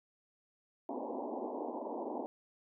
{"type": "band-pass noise", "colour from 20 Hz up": "pink", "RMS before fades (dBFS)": -40, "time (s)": [0.89, 2.26], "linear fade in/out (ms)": 0, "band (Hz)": [230, 990], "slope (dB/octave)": 96, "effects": []}